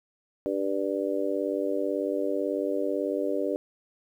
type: harmonic tone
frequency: 98.1 Hz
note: G2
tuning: 2 cents sharp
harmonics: 3 / 4 / 5 / 6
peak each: -31 / -31 / -31 / -31 dBFS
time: 0.46-3.56 s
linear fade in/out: 0 ms
effects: 10-bit